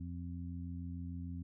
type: harmonic tone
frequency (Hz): 86.7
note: F2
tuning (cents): -12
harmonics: 1 / 2 / 3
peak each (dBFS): -42 / -46 / -47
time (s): 0-1.43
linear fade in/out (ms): 10
effects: none